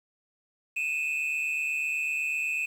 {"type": "tone pair together", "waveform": "triangle", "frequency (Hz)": [2489, 2637], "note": ["D#7", "E7"], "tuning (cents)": [0, 0], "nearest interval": "minor second", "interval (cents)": 100, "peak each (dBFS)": -27, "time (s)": [0.76, 2.66], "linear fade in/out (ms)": 10, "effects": ["tanh soft clip ceiling -22 dBFS", "9-bit"]}